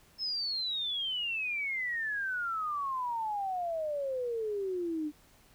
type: exponential sweep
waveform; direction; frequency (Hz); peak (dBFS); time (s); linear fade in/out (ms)
sine; down; 5274 to 293.7; -31; 0.18-5.12; 50
effects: pink hiss -62 dBFS RMS until 5.54 s